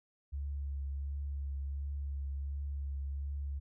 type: tone with vibrato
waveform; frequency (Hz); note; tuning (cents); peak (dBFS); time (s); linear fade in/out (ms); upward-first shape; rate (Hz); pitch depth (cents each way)
sine; 70; C#2; +18; -35; 0.32-3.6; 20; triangle; 1.4; 25
effects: none